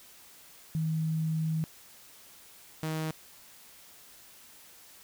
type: tone pair in turn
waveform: sine / sawtooth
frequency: 159.2 / 157.74 Hz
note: D#3 / D#3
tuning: +40 / +24 cents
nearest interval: unison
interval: 16 cents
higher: first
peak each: -27 dBFS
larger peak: neither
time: 0.75-1.64 / 2.83-3.11 s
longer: first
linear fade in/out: 0 ms
effects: white hiss -54 dBFS RMS until 5.03 s